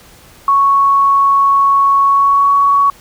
sine tone with pitch glide, 1108.7 to 1120.9 Hz, C#6 to C#6, 0 to +19 cents, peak -7 dBFS, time 0.48-2.9 s, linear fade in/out 2 ms, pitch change +19 cents, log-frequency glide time 2.04-2.52 s, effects pink hiss -42 dBFS RMS until 3 s

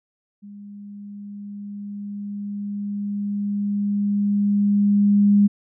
sine tone with level ramp, 203.5 Hz, G#3, 35 cents flat, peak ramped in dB -37 to -11 dBFS, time 0.42-5.48 s, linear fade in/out 20 ms, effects none

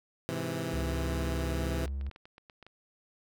15% pulse chord, Ab augmented, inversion none, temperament equal with one note detuned, 103.83 / 129.91 / 164.81 Hz, Ab2 / C3 / E3, 0 / -12 / 0 cents, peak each -34 / -30 / -29 dBFS, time 0.29-1.86 s, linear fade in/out 0 ms
triangle tone, 68.5 Hz, C#2, 20 cents flat, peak -30 dBFS, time 0.73-2.1 s, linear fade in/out 10 ms
clicks, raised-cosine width 0.3 ms, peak -35 dBFS, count 11, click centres 1.83 / 1.879 / 2.012 / 2.066 / 2.113 / 2.161 / 2.255 / 2.381 / 2.498 / 2.627 / 2.666 s
effects none

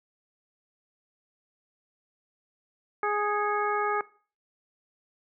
harmonic tone with a mistuned harmonic, 415.3 Hz, G#4, in tune, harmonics 1 / 2 / 3 / 4 / 5, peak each -30 / -30 / -29 / -34 / -37 dBFS, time 3.03-4.01 s, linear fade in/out 2 ms, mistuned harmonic 5, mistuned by +84 cents, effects noise-tail reverb RT60 0.4 s tail -20 dB re dry

